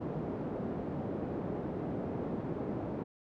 pink band-pass noise, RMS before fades -37 dBFS, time 0-3.04 s, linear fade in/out 20 ms, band 160 to 490 Hz, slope 12 dB/octave, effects none

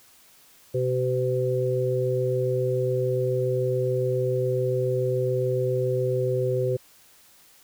harmonic tone, 127.1 Hz, C3, 50 cents flat, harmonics 1 / 3 / 4, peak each -26 / -26 / -26 dBFS, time 0.74-6.77 s, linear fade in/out 10 ms, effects white hiss -55 dBFS RMS until 7.63 s

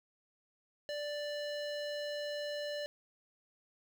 square tone with low-pass filter, 587.3 Hz, D5, in tune, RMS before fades -39 dBFS, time 0.89-2.86 s, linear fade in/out 0 ms, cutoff 4300 Hz, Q 2.1, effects 10-bit

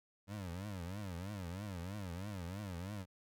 25% pulse tone with vibrato, 94.4 Hz, F#2, 35 cents sharp, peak -38 dBFS, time 0.27-3.06 s, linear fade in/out 50 ms, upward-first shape triangle, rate 3.1 Hz, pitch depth 230 cents each way, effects none

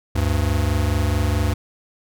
square tone pair together, 73.53 / 98.1 Hz, D2 / G2, +3 / +2 cents, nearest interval perfect fourth, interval 499 cents, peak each -21 dBFS, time 0.15-1.54 s, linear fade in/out 10 ms, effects none

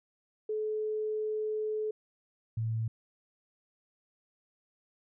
sine tone pair in turn, 430 / 112.26 Hz, A4 / A2, -40 / +35 cents, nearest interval octave + major seventh, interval 2325 cents, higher first, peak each -30 / -29 dBFS, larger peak second, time 0.49-1.91 / 2.57-2.88 s, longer first, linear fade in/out 5 ms, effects none

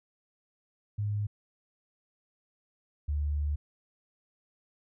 sine tone pair in turn, 103.83 / 73.42 Hz, G#2 / D2, 0 / 0 cents, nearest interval tritone, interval 600 cents, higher first, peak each -28 / -27 dBFS, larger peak second, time 0.98-1.27 / 3.08-3.56 s, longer second, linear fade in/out 10 ms, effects none

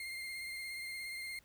35% pulse tone with vibrato, 2113 Hz, C7, 16 cents sharp, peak -39 dBFS, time 0-1.39 s, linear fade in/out 2 ms, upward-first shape triangle, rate 17 Hz, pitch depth 30 cents each way, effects added 50 Hz sine -70 dBFS peak until 1.44 s + pink hiss -68 dBFS RMS until 1.44 s

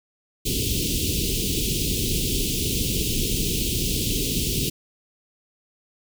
pink band-stop noise, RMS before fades -24 dBFS, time 0.45-4.7 s, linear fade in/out 10 ms, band 440 to 2700 Hz, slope 48 dB/octave, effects none

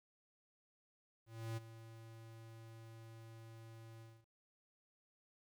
square tone with ADSR envelope, 113.2 Hz, A2, 50 cents sharp, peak -40 dBFS, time 1.26-4.26 s, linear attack 310 ms, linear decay 20 ms, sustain -14 dB, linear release 250 ms, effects 13-bit

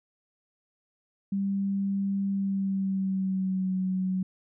sine tone with pitch glide, 197 to 186.7 Hz, G3 to F#3, +9 to +16 cents, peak -25 dBFS, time 1.32-4.23 s, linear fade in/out 5 ms, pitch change -93 cents, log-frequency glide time 2.3-3.75 s, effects none

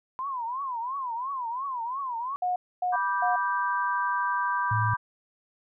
sine tone with vibrato, 1010 Hz, B5, 39 cents sharp, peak -29 dBFS, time 0.19-2.36 s, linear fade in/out 0 ms, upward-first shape triangle, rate 2.9 Hz, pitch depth 210 cents each way
sine tone bursts, 724 Hz, F#5, 38 cents flat, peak -24 dBFS, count 3, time 2.42-3.36 s, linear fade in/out 5 ms, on 140 ms, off 260 ms
sine chord, G major, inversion first, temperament just, 980 / 1176 / 1568 Hz, B5 / D6 / G6, -14 / +2 / 0 cents, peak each -27 / -30 / -30 dBFS, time 2.92-4.97 s, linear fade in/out 20 ms
sine tone, 110 Hz, A2, in tune, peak -25 dBFS, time 4.71-4.94 s, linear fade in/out 5 ms
effects none

